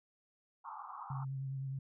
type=band-pass noise; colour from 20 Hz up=pink; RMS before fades=-47 dBFS; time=0.64-1.25 s; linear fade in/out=20 ms; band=790 to 1300 Hz; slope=96 dB/octave
type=tone with vibrato; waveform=sine; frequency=134.8 Hz; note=C#3; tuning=48 cents flat; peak=-37 dBFS; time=1.1-1.79 s; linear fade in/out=5 ms; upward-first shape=triangle; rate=9.7 Hz; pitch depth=31 cents each way
effects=none